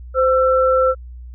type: tone pair together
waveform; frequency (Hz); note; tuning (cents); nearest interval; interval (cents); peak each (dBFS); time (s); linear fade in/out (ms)
sine; 518 / 1339.7; C5 / E6; -17 / +28; octave + major third; 1645; -13 / -17; 0.14-0.95; 50
effects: added 61 Hz sine -32 dBFS peak until 1.34 s